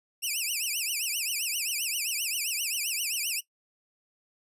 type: tone with vibrato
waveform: 10% pulse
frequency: 2637 Hz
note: E7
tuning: in tune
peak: -20 dBFS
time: 0.22-3.41 s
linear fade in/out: 20 ms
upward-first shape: triangle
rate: 7.6 Hz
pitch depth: 260 cents each way
effects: noise-tail reverb RT60 0.1 s tail -19 dB re dry + resampled to 32000 Hz